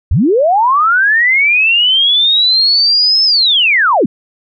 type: linear two-way sweep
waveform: sine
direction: up then down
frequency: 53.4 to 5274 to 167.9 Hz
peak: -7 dBFS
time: 0.11-4.06 s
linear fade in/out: 5 ms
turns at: 3.24 s
effects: none